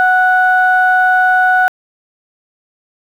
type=tone pair together; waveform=sine; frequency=740 / 1476.4 Hz; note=F#5 / F#6; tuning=0 / -4 cents; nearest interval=octave; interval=1196 cents; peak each=-10 dBFS; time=0-1.68 s; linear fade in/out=0 ms; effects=tanh soft clip ceiling 0 dBFS + 7-bit